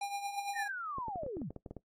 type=tone with tremolo; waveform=square; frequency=804 Hz; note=G5; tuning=44 cents sharp; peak=-34 dBFS; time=0.01-0.68 s; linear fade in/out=5 ms; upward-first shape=triangle; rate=8.8 Hz; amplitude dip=70%
type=linear sweep; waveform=sine; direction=down; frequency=1864.7 to 103.83 Hz; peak=-37 dBFS; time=0.55-1.5 s; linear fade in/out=20 ms
type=clicks; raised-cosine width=2 ms; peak=-30 dBFS; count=12; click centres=0.984 / 1.083 / 1.158 / 1.234 / 1.264 / 1.369 / 1.417 / 1.506 / 1.563 / 1.662 / 1.71 / 1.767 s
effects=noise-tail reverb RT60 0.1 s tail -18 dB re dry + AAC 32 kbps